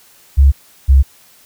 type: tone pair in turn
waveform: sine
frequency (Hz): 69 / 67.42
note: C#2 / C#2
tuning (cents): -7 / -48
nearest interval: unison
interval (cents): 41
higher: first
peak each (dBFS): -4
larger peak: neither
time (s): 0.37-0.52 / 0.88-1.03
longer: neither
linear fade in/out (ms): 20
effects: white hiss -47 dBFS RMS until 1.45 s